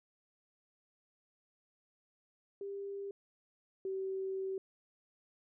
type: tone pair in turn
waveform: sine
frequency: 397.9 / 383 Hz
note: G4 / G4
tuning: +26 / -40 cents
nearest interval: minor second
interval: 66 cents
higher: first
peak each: -39 / -35 dBFS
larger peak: second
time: 2.61-3.11 / 3.85-4.58 s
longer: second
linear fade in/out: 2 ms
effects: none